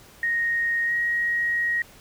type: tone with pitch glide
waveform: sine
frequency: 1864.7 to 1888.5 Hz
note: A#6 to A#6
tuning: 0 to +22 cents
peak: -21 dBFS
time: 0.23-1.82 s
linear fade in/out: 2 ms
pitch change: +22 cents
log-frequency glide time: 0.86-0.92 s
effects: pink hiss -50 dBFS RMS until 2 s